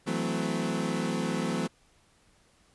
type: chord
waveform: 30% pulse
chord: F# half-diminished seventh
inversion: third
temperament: equal with one note detuned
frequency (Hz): 164.81 / 185 / 220 / 257.4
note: E3 / F#3 / A3 / C4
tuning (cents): 0 / 0 / 0 / -28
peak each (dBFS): -31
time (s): 0.06-1.68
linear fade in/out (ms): 20
effects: pink hiss -64 dBFS RMS until 2.74 s + resampled to 24000 Hz